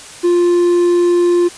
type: tone with quantisation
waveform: triangle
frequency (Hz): 350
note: F4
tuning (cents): +4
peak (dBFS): -7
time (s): 0.23-1.49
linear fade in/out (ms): 20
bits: 6
effects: white hiss -34 dBFS RMS until 1.57 s + resampled to 22050 Hz